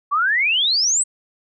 sine exponential sweep, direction up, 1108.7 to 8410 Hz, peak -15 dBFS, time 0.11-1.04 s, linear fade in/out 20 ms, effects none

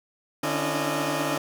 15% pulse tone cluster, 149.3 / 274.2 / 289.6 / 336.5 / 615 Hz, D3 / C#4 / D4 / E4 / D#5, +29 / -19 / -24 / +36 / -20 cents, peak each -25 dBFS, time 0.43-1.38 s, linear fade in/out 5 ms, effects none

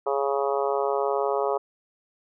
harmonic tone, 138.9 Hz, C#3, 4 cents sharp, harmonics 3 / 4 / 5 / 6 / 7 / 8 / 9, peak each -26 / -28 / -30 / -32 / -33 / -34 / -35 dBFS, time 0.06-1.58 s, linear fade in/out 10 ms, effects none

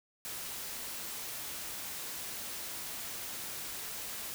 white noise, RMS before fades -41 dBFS, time 0.25-4.34 s, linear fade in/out 0 ms, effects none

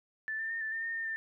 sine tone with pitch steps, 1756 / 1788 / 1826 / 1761 / 1808 / 1830 / 1818 / 1792 Hz, A6 / A6 / A#6 / A6 / A6 / A#6 / A#6 / A6, -4 / +27 / -36 / +1 / +47 / -32 / -44 / +31 cents, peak -33 dBFS, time 0.28-1.16 s, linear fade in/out 0 ms, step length 110 ms, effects none

